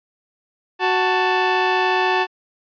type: tone pair together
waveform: 20% pulse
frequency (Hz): 370.7 / 883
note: F#4 / A5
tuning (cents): +3 / +6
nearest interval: octave + minor third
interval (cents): 1503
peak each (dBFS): -14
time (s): 0.79-2.27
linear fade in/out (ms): 50
effects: resampled to 11025 Hz